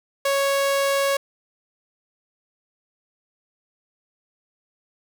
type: tone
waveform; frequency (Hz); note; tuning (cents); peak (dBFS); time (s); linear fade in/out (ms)
sawtooth; 554; C#5; -1; -15; 0.25-1.17; 5
effects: none